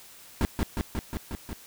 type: noise with echo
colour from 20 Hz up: brown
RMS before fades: -23 dBFS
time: 0.41-0.45 s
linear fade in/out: 0 ms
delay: 180 ms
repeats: 6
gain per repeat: -2 dB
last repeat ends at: 1.53 s
effects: white hiss -50 dBFS RMS until 1.66 s